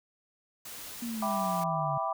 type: noise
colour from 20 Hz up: white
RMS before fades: -43 dBFS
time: 0.65-1.64 s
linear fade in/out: 5 ms
type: exponential sweep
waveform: sine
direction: down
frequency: 240 to 140.9 Hz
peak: -33 dBFS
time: 1.02-1.98 s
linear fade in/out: 5 ms
type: chord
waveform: sine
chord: E minor seventh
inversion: none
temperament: equal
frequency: 659.3 / 784 / 987.8 / 1174.7 Hz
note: E5 / G5 / B5 / D6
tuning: 0 / 0 / 0 / 0 cents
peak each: -34 dBFS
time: 1.22-2.13 s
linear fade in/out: 5 ms
effects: none